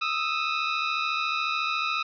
20% pulse tone pair together, 1244 / 1318 Hz, D#6 / E6, -1 / -1 cents, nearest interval minor second, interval 100 cents, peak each -23 / -23 dBFS, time 0.01-2.03 s, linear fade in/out 10 ms, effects resampled to 11025 Hz + 9-bit

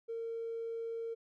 triangle tone with tanh clipping, 458.1 Hz, A#4, 30 cents flat, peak -36 dBFS, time 0.08-1.15 s, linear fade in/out 20 ms, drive 1 dB, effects none

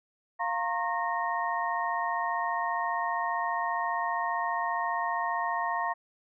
sine tone cluster, 698 / 925 / 1080 / 1853 Hz, F5 / A#5 / C#6 / A#6, -1 / -14 / -45 / -11 cents, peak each -33 / -32 / -32 / -35 dBFS, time 0.39-5.94 s, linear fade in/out 20 ms, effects none

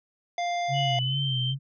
harmonic tone, 698.5 Hz, F5, in tune, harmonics 1 / 3 / 5 / 7 / 9, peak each -26 / -35 / -40 / -46 / -47 dBFS, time 0.38-0.99 s, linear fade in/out 2 ms
sine tone with vibrato, 133.1 Hz, C3, 30 cents sharp, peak -26 dBFS, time 0.68-1.59 s, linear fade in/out 50 ms, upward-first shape sine, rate 2.4 Hz, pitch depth 87 cents each way
sine tone with pitch glide, 2951 to 3126 Hz, F#7 to G7, -5 to -6 cents, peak -28 dBFS, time 0.73-1.55 s, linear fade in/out 50 ms, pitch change +99 cents, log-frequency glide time 0.95-1.25 s
effects none

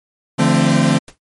40% pulse chord, D minor seventh, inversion none, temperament equal with one note detuned, 146.83 / 170.82 / 220 / 261.6 Hz, D3 / F3 / A3 / C4, 0 / -38 / 0 / 0 cents, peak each -16 dBFS, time 0.38-0.99 s, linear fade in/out 20 ms
pink noise with exponential decay, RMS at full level -32 dBFS, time 1.08-1.18 s, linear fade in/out 1 ms, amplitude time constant 21 ms
effects MP3 48 kbps

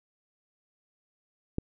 click, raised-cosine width 3 ms, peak -16 dBFS, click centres 1.584 s, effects none

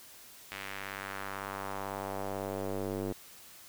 square tone with band-pass filter sweep, 49 Hz, G1, in tune, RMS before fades -38 dBFS, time 0.51-3.13 s, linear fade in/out 10 ms, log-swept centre 2400 to 370 Hz, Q 1.5, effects white hiss -53 dBFS RMS until 3.68 s

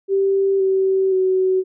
sine tone with pitch steps, 390.5 / 382.7 / 375 Hz, G4 / G4 / F#4, -7 / -42 / +23 cents, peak -14 dBFS, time 0.08-1.64 s, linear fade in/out 50 ms, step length 520 ms, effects none

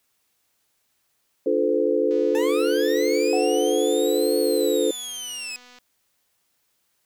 sine chord, D minor seventh, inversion none, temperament equal with one note detuned, 293.7 / 349.2 / 440 / 513.4 Hz, D4 / F4 / A4 / C5, 0 / 0 / 0 / -33 cents, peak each -26 / -25 / -22 / -23 dBFS, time 1.46-4.91 s, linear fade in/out 5 ms
click train, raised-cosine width 0.2 ms, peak -32 dBFS, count 909, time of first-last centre 2.11-5.786 s, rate 247 Hz
20% pulse linear two-way sweep, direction up then down, 862 to 4371 to 2524 Hz, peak -25 dBFS, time 2.35-5.56 s, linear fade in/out 0 ms, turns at 4.39 s
sine tone with exponential decay, 741 Hz, F#5, 2 cents sharp, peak -25 dBFS, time 3.33-5.59 s, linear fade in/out 1 ms, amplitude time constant 490 ms
effects white hiss -70 dBFS RMS until 7.05 s

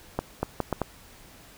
accelerating click train, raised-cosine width 1 ms, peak -11 dBFS, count 5, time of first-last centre 0.19-0.817 s, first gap 240 ms, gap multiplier 0.72, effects pink hiss -51 dBFS RMS until 1.57 s

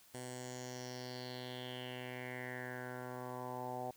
10% pulse tone with low-pass filter sweep, 125.6 Hz, B2, 30 cents sharp, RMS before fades -45 dBFS, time 0.14-3.91 s, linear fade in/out 5 ms, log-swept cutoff 9100 to 750 Hz, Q 4.9, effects white hiss -64 dBFS RMS until 3.96 s

